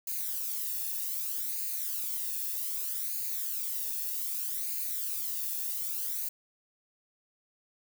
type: noise with flanger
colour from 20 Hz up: violet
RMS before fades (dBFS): -34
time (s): 0.07-6.29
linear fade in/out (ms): 5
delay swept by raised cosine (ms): 0.44 to 1.15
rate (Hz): 0.64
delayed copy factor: +0.65
effects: none